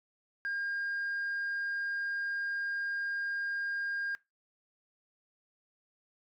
sine tone, 1612 Hz, G6, 48 cents sharp, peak -30 dBFS, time 0.45-4.15 s, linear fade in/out 0 ms, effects noise-tail reverb RT60 0.2 s tail -21 dB re dry + tanh soft clip ceiling -30 dBFS

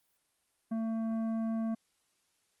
sine tone with tanh clipping, 224.4 Hz, A3, 34 cents sharp, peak -32 dBFS, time 0.71-1.75 s, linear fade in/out 10 ms, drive 10 dB, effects white hiss -75 dBFS RMS until 2.6 s + Opus 32 kbps

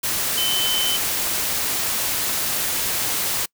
sine tone in noise, 3058 Hz, G7, 44 cents flat, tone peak -21 dBFS, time 0.37-0.97 s, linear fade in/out 10 ms, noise white, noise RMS -23 dBFS, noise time 0.03-3.46 s, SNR -1 dB, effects noise-tail reverb RT60 0.1 s tail -26 dB re dry

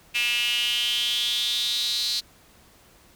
sawtooth tone with high-pass filter sweep, 239.7 Hz, A#3, 48 cents sharp, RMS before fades -25 dBFS, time 0.14-2.21 s, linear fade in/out 20 ms, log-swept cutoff 2600 to 4200 Hz, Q 8, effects pink hiss -55 dBFS RMS until 3.15 s

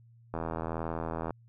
click train, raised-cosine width 1 ms, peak -20 dBFS, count 80, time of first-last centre 0.34-1.307 s, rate 81.7 Hz, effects added 116 Hz sine -55 dBFS peak until 1.48 s

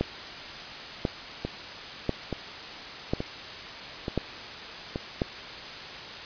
two click trains, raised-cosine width 2 ms, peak -16 / -11 dBFS, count 5 / 6, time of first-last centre 1.45-4.959 / 0.01-5.218 s, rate 1.14 / 0.96 Hz, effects white hiss -39 dBFS RMS until 6.25 s + resampled to 11025 Hz

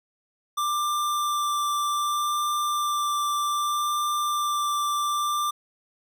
square tone with vibrato, 1182 Hz, D6, 11 cents sharp, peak -24 dBFS, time 0.57-5.51 s, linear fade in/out 10 ms, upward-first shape sine, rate 0.64 Hz, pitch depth 9 cents each way, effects none

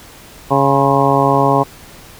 harmonic tone with a mistuned harmonic, 138.59 Hz, C#3, in tune, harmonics 1 / 2 / 3 / 4 / 5 / 6 / 7 / 8, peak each -18 / -18 / -18 / -18 / -18 / -18 / -18 / -18 dBFS, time 0.5-1.64 s, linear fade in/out 20 ms, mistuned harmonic 8, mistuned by -57 cents, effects pink hiss -39 dBFS RMS until 2.19 s

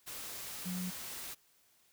sine tone in noise, 182 Hz, F#3, 28 cents flat, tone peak -36 dBFS, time 0.65-0.91 s, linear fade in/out 20 ms, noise white, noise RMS -44 dBFS, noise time 0.06-1.35 s, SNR +5 dB, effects white hiss -69 dBFS RMS until 1.92 s

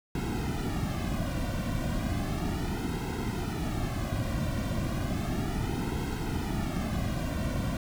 brown noise with flanger, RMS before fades -31 dBFS, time 0.15-7.77 s, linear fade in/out 2 ms, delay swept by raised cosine 1.7 to 2.38 ms, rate 0.34 Hz, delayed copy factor -1, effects none

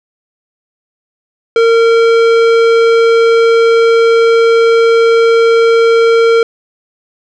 sine tone with tanh clipping, 458.9 Hz, A#4, 27 cents flat, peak -7 dBFS, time 1.56-6.43 s, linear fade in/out 2 ms, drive 16 dB, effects none

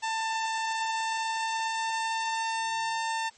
sawtooth tone with pitch glide, 892 to 899.8 Hz, A5 to A5, +23 to +39 cents, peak -24 dBFS, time 0.02-3.3 s, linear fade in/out 20 ms, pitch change +16 cents, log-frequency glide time 0.56-2.53 s, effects white hiss -57 dBFS RMS until 3.37 s + MP3 32 kbps

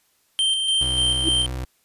square tone with tremolo, 3136 Hz, G7, in tune, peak -18 dBFS, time 0.39-1.46 s, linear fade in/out 0 ms, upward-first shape square, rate 3.4 Hz, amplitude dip 35%
30% pulse tone with vibrato, 63 Hz, B1, 35 cents sharp, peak -24 dBFS, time 0.81-1.65 s, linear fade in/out 5 ms, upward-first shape triangle, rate 3 Hz, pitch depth 34 cents each way
sine tone with exponential growth, 325.5 Hz, E4, 22 cents flat, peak -19 dBFS, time 1.18-1.29 s, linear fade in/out 5 ms, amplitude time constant 23 ms
effects white hiss -64 dBFS RMS until 1.84 s + resampled to 32000 Hz

